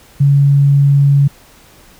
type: tone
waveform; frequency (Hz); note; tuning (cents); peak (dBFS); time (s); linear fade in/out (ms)
sine; 140.8; C#3; +27; -6; 0.2-1.28; 10
effects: pink hiss -44 dBFS RMS until 1.99 s